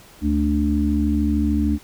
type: harmonic tone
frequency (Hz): 73.42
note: D2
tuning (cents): 0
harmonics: 1 / 3 / 4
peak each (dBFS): -21 / -21 / -21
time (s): 0.21-1.79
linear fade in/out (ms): 50
effects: pink hiss -47 dBFS RMS until 1.83 s